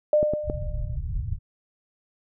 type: tone with exponential decay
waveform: sine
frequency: 602 Hz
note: D5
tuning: 43 cents sharp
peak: -14 dBFS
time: 0.13-0.96 s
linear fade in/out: 2 ms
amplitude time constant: 180 ms
type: clicks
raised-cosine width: 2 ms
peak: -14 dBFS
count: 3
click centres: 0.229 / 0.336 / 0.499 s
type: low-pass noise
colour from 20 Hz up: pink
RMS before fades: -29 dBFS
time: 0.43-1.39 s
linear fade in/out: 50 ms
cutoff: 140 Hz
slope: 48 dB/octave
effects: none